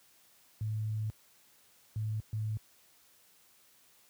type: tone bursts at uneven times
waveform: sine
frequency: 108.3 Hz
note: A2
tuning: 27 cents flat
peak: -31 dBFS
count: 3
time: 0.61-1.1 / 1.96-2.2 / 2.33-2.57 s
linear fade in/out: 0 ms
effects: white hiss -64 dBFS RMS until 4.09 s + high-pass 60 Hz 12 dB/octave